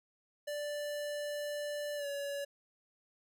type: tone with pitch glide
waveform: square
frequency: 587 to 566.7 Hz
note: D5 to C#5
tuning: -1 to +38 cents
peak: -37 dBFS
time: 0.47-2.45 s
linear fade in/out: 10 ms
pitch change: -61 cents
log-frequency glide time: 1.96-2.07 s
effects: none